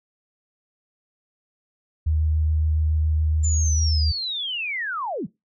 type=tone with vibrato; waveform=sine; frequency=77.78 Hz; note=D#2; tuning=in tune; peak=-18 dBFS; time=2.06-4.12 s; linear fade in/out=10 ms; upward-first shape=square; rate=7.1 Hz; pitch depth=9 cents each way
type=linear sweep; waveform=sine; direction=down; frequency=7200 to 116.5 Hz; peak=-25 dBFS; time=3.43-5.27 s; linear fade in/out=20 ms
effects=noise-tail reverb RT60 0.2 s tail -21 dB re dry